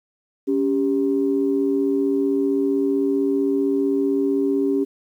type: tone pair together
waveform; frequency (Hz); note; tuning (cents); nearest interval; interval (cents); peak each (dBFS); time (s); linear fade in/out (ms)
sine; 279.1 / 394.7; C#4 / G4; +12 / +12; tritone; 600; -19 / -20; 0.47-4.85; 20
effects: tanh soft clip ceiling -9 dBFS + 9-bit